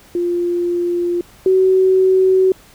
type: tone pair in turn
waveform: sine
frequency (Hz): 349.2 / 376.4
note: F4 / F#4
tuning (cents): 0 / +30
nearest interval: minor second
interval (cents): 130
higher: second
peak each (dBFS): -15 / -9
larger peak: second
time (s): 0.15-1.21 / 1.46-2.52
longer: neither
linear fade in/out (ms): 2
effects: pink hiss -46 dBFS RMS until 2.74 s

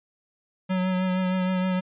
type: tone with vibrato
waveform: square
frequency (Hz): 185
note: F#3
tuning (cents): 0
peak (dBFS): -23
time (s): 0.69-1.81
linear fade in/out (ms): 20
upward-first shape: triangle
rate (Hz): 6.4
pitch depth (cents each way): 26
effects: resampled to 8000 Hz

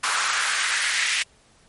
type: noise with high-pass filter sweep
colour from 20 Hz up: pink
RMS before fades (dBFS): -23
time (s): 0.03-1.23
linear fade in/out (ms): 10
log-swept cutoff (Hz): 1200 to 2200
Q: 2.6
effects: pink hiss -57 dBFS RMS until 1.68 s + MP3 48 kbps

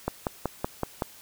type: click train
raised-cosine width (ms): 1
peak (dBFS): -12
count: 6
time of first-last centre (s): 0.08-1.022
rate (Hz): 5.31
effects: white hiss -50 dBFS RMS until 1.21 s

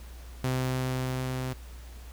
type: tone with level ramp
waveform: sawtooth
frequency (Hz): 128.9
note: C3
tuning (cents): -26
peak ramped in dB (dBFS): -22 to -27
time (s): 0.44-1.53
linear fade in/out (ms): 0
effects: added 60 Hz sine -42 dBFS peak until 2.12 s + pink hiss -53 dBFS RMS until 2.12 s

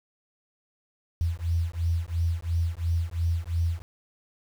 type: beating tone pair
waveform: sine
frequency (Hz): 82.7 / 85.6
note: E2 / F2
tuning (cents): +6 / -34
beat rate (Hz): 2.9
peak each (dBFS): -27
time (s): 1.21-3.82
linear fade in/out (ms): 0
effects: 8-bit

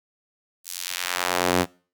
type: tone with high-pass filter sweep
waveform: sawtooth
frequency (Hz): 89.3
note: F2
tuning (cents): +39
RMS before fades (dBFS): -25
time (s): 0.64-1.66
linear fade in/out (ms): 50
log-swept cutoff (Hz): 7700 to 210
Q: 0.77
effects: noise-tail reverb RT60 0.4 s tail -24 dB re dry

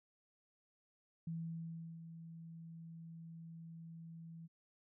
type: tone with ADSR envelope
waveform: sine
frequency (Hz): 164.81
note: E3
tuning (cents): 0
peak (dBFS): -39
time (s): 1.27-4.48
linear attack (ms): 4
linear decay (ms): 720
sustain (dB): -10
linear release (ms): 28
effects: none

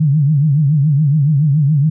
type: tone with vibrato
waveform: sine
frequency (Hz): 146.83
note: D3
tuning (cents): 0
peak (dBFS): -9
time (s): 0-1.9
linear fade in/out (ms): 10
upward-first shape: triangle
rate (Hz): 7.1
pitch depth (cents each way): 170
effects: none

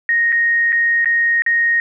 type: tone with dropouts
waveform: sine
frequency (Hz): 1865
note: A#6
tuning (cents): 0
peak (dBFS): -12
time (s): 0.09-1.8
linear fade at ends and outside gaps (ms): 1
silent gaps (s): 0.321-0.325 / 0.722-0.727 / 1.046-1.057 / 1.421-1.463
effects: none

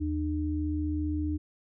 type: tone pair together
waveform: sine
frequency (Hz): 80 / 302.5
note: D#2 / D#4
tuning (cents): +49 / -49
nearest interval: octave + major seventh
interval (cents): 2302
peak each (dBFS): -30 / -30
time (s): 0-1.38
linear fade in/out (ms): 20
effects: none

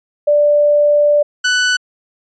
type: tone pair in turn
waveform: sine / sawtooth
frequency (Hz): 588 / 1490.3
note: D5 / F#6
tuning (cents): +2 / +12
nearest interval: octave + major third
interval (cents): 1610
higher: second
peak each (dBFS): -8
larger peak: neither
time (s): 0.27-1.23 / 1.44-1.77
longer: first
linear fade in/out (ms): 10
effects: resampled to 16000 Hz

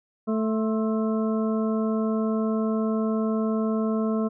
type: harmonic tone with a mistuned harmonic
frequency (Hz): 220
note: A3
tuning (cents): 0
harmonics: 1 / 2 / 3 / 5 / 6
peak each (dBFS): -23 / -29 / -33 / -37 / -39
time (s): 0.27-4.29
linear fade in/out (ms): 20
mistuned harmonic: 5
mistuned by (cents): -55
effects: none

